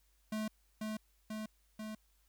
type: tone with echo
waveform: square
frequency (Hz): 216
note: A3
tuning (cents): -32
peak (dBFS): -36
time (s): 0.32-0.48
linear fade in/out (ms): 5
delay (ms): 490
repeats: 3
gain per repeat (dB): -2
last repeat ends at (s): 1.95
effects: added 50 Hz sine -70 dBFS peak until 2.28 s + white hiss -75 dBFS RMS until 2.28 s